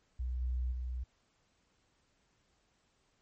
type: tone with level steps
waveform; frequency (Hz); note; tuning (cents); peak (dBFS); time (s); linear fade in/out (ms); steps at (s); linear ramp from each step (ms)
sine; 62.2; B1; +13; -33 / -31 / -35; 0.19-1.04; 10; 0.4 / 0.71; 20
effects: pink hiss -74 dBFS RMS until 3.21 s + MP3 32 kbps